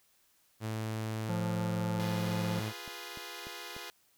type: tone with pitch glide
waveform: sawtooth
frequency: 110 to 108.11 Hz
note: A2 to A2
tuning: 0 to -30 cents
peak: -30 dBFS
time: 0.6-2.73 s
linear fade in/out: 50 ms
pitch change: -30 cents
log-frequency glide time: 1.54-2.54 s
type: harmonic tone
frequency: 174.61 Hz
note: F3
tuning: in tune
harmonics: 1 / 3 / 5 / 7 / 8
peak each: -33 / -41 / -45 / -54 / -53 dBFS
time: 1.29-2.6 s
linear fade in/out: 2 ms
type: click train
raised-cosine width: 2 ms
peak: -33 dBFS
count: 7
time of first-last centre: 1.99-3.765 s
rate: 3.38 Hz
type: chord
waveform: 5% pulse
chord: F diminished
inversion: none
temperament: equal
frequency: 349.2 / 415.3 / 493.9 Hz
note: F4 / Ab4 / Cb5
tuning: 0 / 0 / 0 cents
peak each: -35 dBFS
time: 2-3.9 s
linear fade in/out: 0 ms
effects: white hiss -69 dBFS RMS until 4.17 s